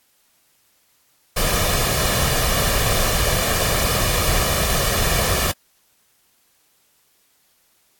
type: noise with comb filter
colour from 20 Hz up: pink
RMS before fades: -19 dBFS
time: 1.36-5.52 s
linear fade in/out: 10 ms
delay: 1.7 ms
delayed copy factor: +0.6
effects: white hiss -61 dBFS RMS until 7.99 s + AAC 64 kbps